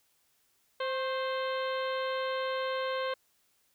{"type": "harmonic tone with a mistuned harmonic", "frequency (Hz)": 522, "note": "C5", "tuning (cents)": -4, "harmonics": [1, 2, 3, 4, 5, 6, 7, 8], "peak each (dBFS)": [-32, -36, -40, -44, -48, -44, -48, -49], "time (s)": [0.8, 3.14], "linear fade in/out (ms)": 5, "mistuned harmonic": 2, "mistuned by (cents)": 44, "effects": ["white hiss -71 dBFS RMS until 3.74 s"]}